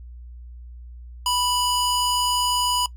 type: tone with band-pass filter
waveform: square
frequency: 986 Hz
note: B5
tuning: 3 cents flat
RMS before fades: -22 dBFS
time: 1.26-2.86 s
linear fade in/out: 2 ms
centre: 5700 Hz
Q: 0.51
effects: noise-tail reverb RT60 0.1 s tail -20 dB re dry + added 60 Hz sine -37 dBFS peak until 2.96 s